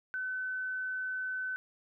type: tone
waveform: sine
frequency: 1515 Hz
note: F#6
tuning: 40 cents sharp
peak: -33 dBFS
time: 0.14-1.56 s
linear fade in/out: 0 ms
effects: none